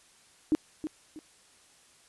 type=tone with echo; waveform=sine; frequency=308.8 Hz; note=D#4; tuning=13 cents flat; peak=-20 dBFS; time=0.52-0.55 s; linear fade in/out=0 ms; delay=320 ms; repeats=2; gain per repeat=-10 dB; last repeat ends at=1.19 s; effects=white hiss -60 dBFS RMS until 2.08 s + resampled to 24000 Hz